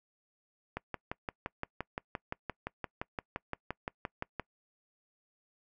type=click train; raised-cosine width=0.5 ms; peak=-20 dBFS; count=22; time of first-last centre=0.77-4.397 s; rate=5.79 Hz; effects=noise-tail reverb RT60 0.1 s tail -24 dB re dry